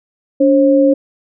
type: tone pair together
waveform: sine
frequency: 286.4 / 537 Hz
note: D4 / C5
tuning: -43 / +45 cents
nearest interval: major seventh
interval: 1088 cents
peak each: -10 dBFS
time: 0.4-0.94 s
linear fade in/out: 10 ms
effects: none